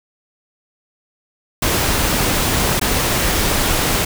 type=noise with dropouts; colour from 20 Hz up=pink; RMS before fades=-17 dBFS; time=1.62-4.05 s; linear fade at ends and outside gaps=5 ms; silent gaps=2.797-2.813 s; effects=none